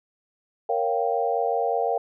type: chord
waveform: sine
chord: G half-diminished seventh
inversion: first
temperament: equal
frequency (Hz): 466.2 / 554.4 / 698.5 / 784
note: Bb4 / Db5 / F5 / G5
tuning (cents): 0 / 0 / 0 / 0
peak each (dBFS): -26 / -29 / -26 / -27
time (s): 0.69-1.98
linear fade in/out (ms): 5
effects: none